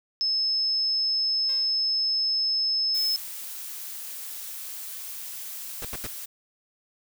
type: tone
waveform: sine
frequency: 5210 Hz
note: E8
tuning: 21 cents flat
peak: -22 dBFS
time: 0.21-3.16 s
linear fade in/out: 0 ms
type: tone with exponential decay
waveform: 5% pulse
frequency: 532 Hz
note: C5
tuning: 29 cents sharp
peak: -31 dBFS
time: 1.49-2 s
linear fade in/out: 1 ms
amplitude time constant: 110 ms
type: noise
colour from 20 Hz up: blue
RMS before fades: -37 dBFS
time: 2.94-6.26 s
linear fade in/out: 10 ms
type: noise bursts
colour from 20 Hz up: pink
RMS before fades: -34 dBFS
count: 3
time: 5.82-6.067 s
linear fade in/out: 2 ms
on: 29 ms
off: 80 ms
effects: none